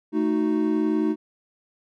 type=chord; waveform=triangle; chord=D# diminished; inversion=second; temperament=equal; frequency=220 / 311.1 / 370 Hz; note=A3 / D#4 / F#4; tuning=0 / 0 / 0 cents; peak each=-24 / -20 / -25 dBFS; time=0.12-1.16 s; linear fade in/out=50 ms; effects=none